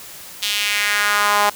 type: tone with high-pass filter sweep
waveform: sawtooth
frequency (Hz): 206.1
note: G#3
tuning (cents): -13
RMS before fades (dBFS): -18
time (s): 0.42-1.5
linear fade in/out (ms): 10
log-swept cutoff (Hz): 3400 to 840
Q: 2.3
effects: white hiss -37 dBFS RMS until 1.55 s